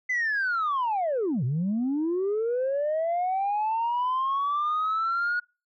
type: linear two-way sweep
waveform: sine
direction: down then up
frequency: 2039 to 116.54 to 1456 Hz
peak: -22 dBFS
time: 0.09-5.4 s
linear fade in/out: 10 ms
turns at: 1.44 s
effects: noise-tail reverb RT60 0.3 s tail -26 dB re dry + tanh soft clip ceiling -21 dBFS